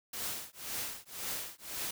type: noise with tremolo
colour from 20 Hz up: white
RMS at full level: -36 dBFS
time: 0.13-1.91 s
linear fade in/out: 5 ms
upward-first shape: triangle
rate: 1.9 Hz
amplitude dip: 100%
effects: none